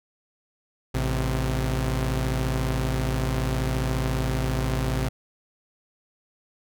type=tone pair together; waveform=sawtooth; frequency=54.66 / 130 Hz; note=A1 / C3; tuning=-11 / -11 cents; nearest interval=octave + minor third; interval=1500 cents; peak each=-22 dBFS; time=0.94-5.09 s; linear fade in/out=10 ms; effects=none